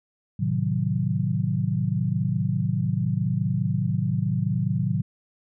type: chord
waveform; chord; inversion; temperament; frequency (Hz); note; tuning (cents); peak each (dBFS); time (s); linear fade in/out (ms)
sine; A diminished seventh; none; equal; 110 / 130.81 / 155.56 / 185; A2 / C3 / Eb3 / Gb3; 0 / 0 / 0 / 0; -27; 0.39-5.02; 10
effects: none